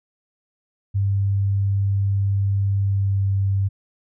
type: tone with pitch glide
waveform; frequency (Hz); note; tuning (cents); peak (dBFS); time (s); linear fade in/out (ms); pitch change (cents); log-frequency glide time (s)
sine; 99 to 97.92; G2 to G2; +18 to -1; -17; 0.94-3.69; 20; -19; 2.76-3.31
effects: none